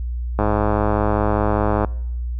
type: click train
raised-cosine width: 1 ms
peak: -5 dBFS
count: 154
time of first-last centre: 0.39-1.847 s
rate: 105 Hz
effects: noise-tail reverb RT60 0.9 s tail -24 dB re dry + added 60 Hz sine -22 dBFS peak until 2.39 s